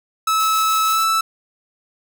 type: tone with pitch glide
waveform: 45% pulse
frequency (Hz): 1300 to 1316.6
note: E6 to E6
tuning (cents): -24 to -3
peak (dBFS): -15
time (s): 0.27-1.21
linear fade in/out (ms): 5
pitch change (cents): +21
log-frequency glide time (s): 0.87-1.01
type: noise with tremolo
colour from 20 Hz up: blue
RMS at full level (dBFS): -29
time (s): 0.39-1.05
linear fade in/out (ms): 20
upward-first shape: sine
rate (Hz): 6.4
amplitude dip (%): 40
effects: none